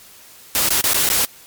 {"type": "noise with dropouts", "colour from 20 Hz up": "white", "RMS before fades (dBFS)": -17, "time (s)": [0.55, 1.25], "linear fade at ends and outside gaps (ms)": 0, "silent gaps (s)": [[0.688, 0.705], [0.811, 0.84], [0.934, 0.944], [1.09, 1.1]], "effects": ["white hiss -44 dBFS RMS until 1.46 s", "MP3 96 kbps"]}